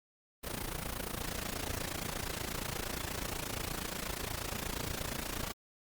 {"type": "noise with amplitude modulation", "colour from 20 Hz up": "pink", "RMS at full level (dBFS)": -35, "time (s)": [0.43, 5.53], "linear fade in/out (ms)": 20, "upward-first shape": "sine", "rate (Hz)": 28.4, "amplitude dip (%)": 80, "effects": ["Opus 32 kbps"]}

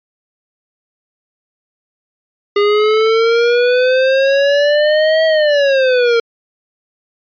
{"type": "exponential two-way sweep", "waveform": "square", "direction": "up then down", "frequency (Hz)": [406.1, 645, 458.5], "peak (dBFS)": -10, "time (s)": [2.56, 6.2], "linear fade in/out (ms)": 5, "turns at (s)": 5.25, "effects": ["resampled to 11025 Hz"]}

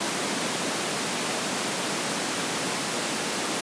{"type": "high-pass noise", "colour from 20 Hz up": "pink", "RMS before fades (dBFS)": -28, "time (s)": [0, 3.61], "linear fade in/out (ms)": 10, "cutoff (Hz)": 180, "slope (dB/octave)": 24, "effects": ["resampled to 22050 Hz"]}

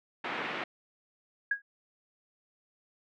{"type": "band-pass noise", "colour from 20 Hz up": "white", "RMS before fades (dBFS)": -36, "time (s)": [0.24, 0.64], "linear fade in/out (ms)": 5, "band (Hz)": [170, 2500], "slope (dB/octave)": 24}
{"type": "tone with exponential decay", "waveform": "sine", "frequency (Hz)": 1648, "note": "G#6", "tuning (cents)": -14, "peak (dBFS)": -22, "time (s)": [1.51, 1.62], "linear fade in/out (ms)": 5, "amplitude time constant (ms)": 23}
{"effects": []}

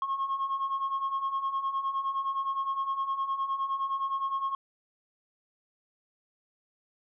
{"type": "beating tone pair", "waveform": "sine", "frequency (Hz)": [1078, 1087.7], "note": ["C#6", "C#6"], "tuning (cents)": [-49, -33], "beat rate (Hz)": 9.7, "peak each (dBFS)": [-33, -28], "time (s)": [0.02, 4.55], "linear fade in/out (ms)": 2, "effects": ["tanh soft clip ceiling -24 dBFS"]}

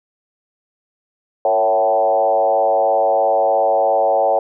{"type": "tone with frequency modulation", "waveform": "sine", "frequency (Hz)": 659.3, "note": "E5", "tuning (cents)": 0, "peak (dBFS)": -12, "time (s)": [1.45, 4.39], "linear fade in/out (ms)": 2, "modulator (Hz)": 103, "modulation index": 1.6, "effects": []}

